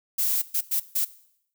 violet noise bursts at uneven times, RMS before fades -24 dBFS, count 4, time 0.18-0.42 / 0.54-0.61 / 0.71-0.8 / 0.95-1.05 s, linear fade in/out 10 ms, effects noise-tail reverb RT60 0.7 s tail -18 dB re dry

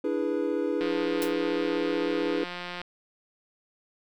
triangle chord, E dominant seventh, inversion third, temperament equal with one note detuned, 293.7 / 329.6 / 415.3 / 491 Hz, D4 / E4 / G#4 / B4, 0 / 0 / 0 / -10 cents, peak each -29 dBFS, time 0.04-2.44 s, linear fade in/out 5 ms
click train, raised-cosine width 0.3 ms, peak -20 dBFS, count 356, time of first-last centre 0.81-2.816 s, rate 177 Hz
white noise with exponential decay, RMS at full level -31 dBFS, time 1.22-1.34 s, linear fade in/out 0 ms, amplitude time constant 24 ms
effects none

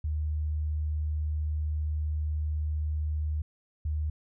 sine tone pair in turn, 76.3 / 76.3 Hz, D#2 / D#2, -33 / -33 cents, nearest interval unison, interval 0 cents, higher neither, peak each -27 dBFS, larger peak neither, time 0.04-3.42 / 3.85-4.1 s, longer first, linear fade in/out 5 ms, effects none

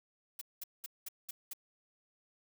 blue noise bursts, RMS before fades -42 dBFS, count 6, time 0.39-1.534 s, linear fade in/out 5 ms, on 24 ms, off 200 ms, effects none

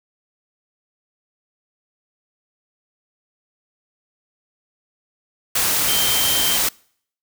sine tone in noise, 3136 Hz, G7, in tune, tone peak -22 dBFS, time 5.88-6.57 s, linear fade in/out 5 ms, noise white, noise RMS -19 dBFS, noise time 5.55-6.69 s, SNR -6 dB, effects noise-tail reverb RT60 0.6 s tail -26 dB re dry

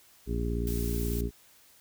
harmonic tone, 58.27 Hz, A#1, in tune, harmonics 1 / 2 / 3 / 4 / 5 / 6 / 7, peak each -30 / -36 / -38 / -37 / -40 / -42 / -37 dBFS, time 0.26-1.31 s, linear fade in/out 50 ms
blue noise, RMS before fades -41 dBFS, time 0.67-1.21 s, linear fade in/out 2 ms
effects white hiss -59 dBFS RMS until 1.8 s

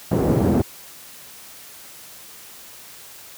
pink band-pass noise, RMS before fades -18 dBFS, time 0.11-0.62 s, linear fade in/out 5 ms, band 100 to 430 Hz, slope 12 dB/octave, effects white hiss -42 dBFS RMS until 3.37 s + high-pass 60 Hz 12 dB/octave

